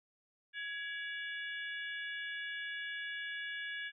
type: harmonic tone with a mistuned harmonic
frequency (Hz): 573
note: D5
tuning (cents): -43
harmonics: 3 / 4 / 5 / 6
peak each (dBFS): -40 / -47 / -48 / -49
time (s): 0.53-3.92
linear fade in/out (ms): 50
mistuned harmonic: 3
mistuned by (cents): -49
effects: none